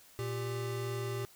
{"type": "tone pair together", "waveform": "square", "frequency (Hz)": [117.5, 395.2], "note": ["A#2", "G4"], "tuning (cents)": [14, 14], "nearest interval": "octave + major sixth", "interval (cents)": 2100, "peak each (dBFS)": [-37, -39], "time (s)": [0.19, 1.25], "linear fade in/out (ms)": 0, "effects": ["white hiss -59 dBFS RMS until 1.35 s"]}